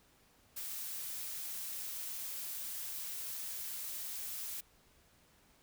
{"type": "noise", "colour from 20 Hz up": "blue", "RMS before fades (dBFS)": -42, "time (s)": [0.56, 4.61], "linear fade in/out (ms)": 10, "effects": ["pink hiss -67 dBFS RMS until 5.62 s"]}